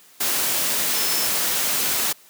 sine tone in noise, 5274 Hz, E8, in tune, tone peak -28 dBFS, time 0.94-1.27 s, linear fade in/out 10 ms, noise white, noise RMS -22 dBFS, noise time 0.2-2.13 s, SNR -9 dB, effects white hiss -51 dBFS RMS until 2.29 s + high-pass 150 Hz 12 dB/octave

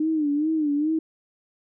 sine tone with vibrato, 303.2 Hz, D#4, 45 cents flat, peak -20 dBFS, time 0-0.99 s, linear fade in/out 5 ms, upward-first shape sine, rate 2.4 Hz, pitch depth 97 cents each way, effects none

